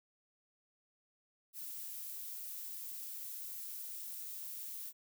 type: noise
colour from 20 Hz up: violet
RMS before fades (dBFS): -45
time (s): 1.53-4.93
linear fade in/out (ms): 50
effects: none